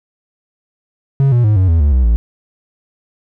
triangle tone with pitch steps, 137 / 120.65 / 106.25 / 93.57 / 82.41 / 72.57 / 63.91 / 56.29 Hz, C#3 / B2 / G#2 / F#2 / E2 / D2 / C2 / A1, -20 / -40 / +40 / +20 / 0 / -20 / -40 / +40 cents, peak -6 dBFS, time 1.2-2.16 s, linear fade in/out 0 ms, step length 120 ms, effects none

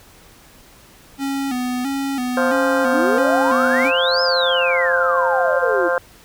square tone with vibrato, 261.6 Hz, C4, in tune, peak -21 dBFS, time 1.18-3.92 s, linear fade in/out 50 ms, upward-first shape square, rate 1.5 Hz, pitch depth 85 cents each way
harmonic tone, 174.61 Hz, F3, in tune, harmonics 3 / 4 / 5 / 6 / 7 / 8 / 9, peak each -18 / -26 / -32 / -25 / -32 / -25 / -24 dBFS, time 2.37-5.98 s, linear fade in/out 2 ms
sine exponential two-way sweep, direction up then down, 264.7 to 5274 to 326 Hz, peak -19 dBFS, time 2.92-5.89 s, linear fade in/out 20 ms, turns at 4.22 s
effects pink hiss -47 dBFS RMS until 6.24 s

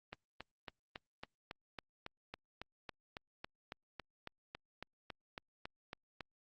click train, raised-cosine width 0.3 ms, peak -28 dBFS, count 23, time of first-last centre 0.13-6.207 s, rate 3.62 Hz, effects Opus 24 kbps

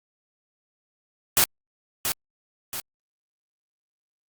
white noise with echo, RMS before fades -18 dBFS, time 1.37-1.44 s, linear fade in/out 0 ms, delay 680 ms, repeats 2, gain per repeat -7 dB, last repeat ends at 2.8 s, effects Opus 48 kbps

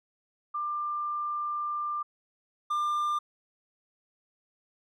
sine / triangle tone pair in turn, 1191 / 1195.3 Hz, D6 / D6, +24 / +30 cents, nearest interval unison, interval 6 cents, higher second, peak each -29 / -24 dBFS, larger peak second, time 0.54-2.03 / 2.7-3.19 s, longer first, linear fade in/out 10 ms, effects none

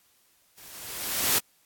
white noise with level ramp, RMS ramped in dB -49 to -21 dBFS, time 0.57-1.39 s, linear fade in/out 10 ms, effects white hiss -64 dBFS RMS until 1.65 s + AAC 64 kbps

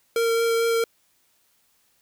square tone with vibrato, 460 Hz, A#4, 23 cents flat, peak -20 dBFS, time 0.16-0.84 s, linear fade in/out 2 ms, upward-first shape triangle, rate 4.5 Hz, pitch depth 11 cents each way, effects white hiss -65 dBFS RMS until 2.01 s

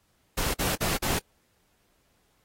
pink noise bursts, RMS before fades -28 dBFS, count 4, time 0.37-1.191 s, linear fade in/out 10 ms, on 170 ms, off 47 ms, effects pink hiss -69 dBFS RMS until 2.44 s + AAC 48 kbps

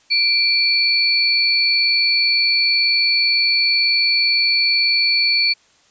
sine tone pair together, 2348 / 4439 Hz, D7 / C#8, -1 / +2 cents, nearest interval major seventh, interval 1103 cents, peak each -18 / -15 dBFS, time 0.1-5.54 s, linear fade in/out 20 ms, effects white hiss -55 dBFS RMS until 5.9 s + resampled to 16000 Hz

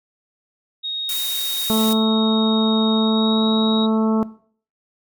sine tone with pitch glide, 3743 to 3800 Hz, A#7 to A#7, +6 to +33 cents, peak -23 dBFS, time 0.83-3.87 s, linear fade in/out 20 ms, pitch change +27 cents, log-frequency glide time 2.95-3.44 s
blue noise, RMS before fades -26 dBFS, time 1.09-1.93 s, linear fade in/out 2 ms
harmonic tone, 220 Hz, A3, in tune, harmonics 1 / 2 / 3 / 4 / 5 / 6, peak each -17 / -23 / -27 / -29 / -31 / -33 dBFS, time 1.7-4.23 s, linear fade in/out 0 ms
effects noise-tail reverb RT60 0.5 s tail -18 dB re dry + MP3 96 kbps

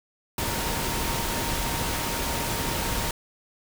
sine tone in noise, 927 Hz, A#5, 10 cents flat, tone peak -36 dBFS, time 0.38-3.11 s, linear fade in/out 2 ms, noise pink, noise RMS -28 dBFS, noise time 0.38-3.11 s, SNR -11 dB, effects none

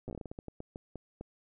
slowing click train, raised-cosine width 2 ms, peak -28 dBFS, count 16, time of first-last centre 0.08-1.21 s, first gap 8 ms, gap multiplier 1.28, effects none

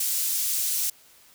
pink high-pass noise, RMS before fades -26 dBFS, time 0-0.9 s, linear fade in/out 5 ms, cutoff 7100 Hz, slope 12 dB/octave, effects white hiss -55 dBFS RMS until 1.34 s

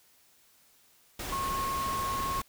sine tone in noise, 1087 Hz, C#6, 34 cents flat, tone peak -30 dBFS, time 1.32-2.41 s, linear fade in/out 5 ms, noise pink, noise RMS -37 dBFS, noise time 1.19-2.42 s, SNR +4 dB, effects white hiss -63 dBFS RMS until 2.48 s

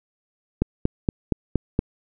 click train, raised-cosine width 3 ms, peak -6 dBFS, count 6, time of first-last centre 0.62-1.791 s, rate 4.27 Hz, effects none

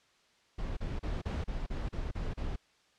brown noise bursts, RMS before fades -35 dBFS, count 9, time 0.58-2.562 s, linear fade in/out 10 ms, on 190 ms, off 34 ms, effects white hiss -67 dBFS RMS until 2.98 s + low-pass 5000 Hz 12 dB/octave

